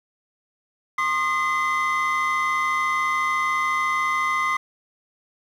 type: tone cluster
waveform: triangle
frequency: 1066 / 1220 / 2044 Hz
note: C6 / D#6 / C7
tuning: +32 / -34 / -41 cents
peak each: -22 dBFS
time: 0.98-4.57 s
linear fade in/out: 5 ms
effects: tanh soft clip ceiling -13 dBFS + 9-bit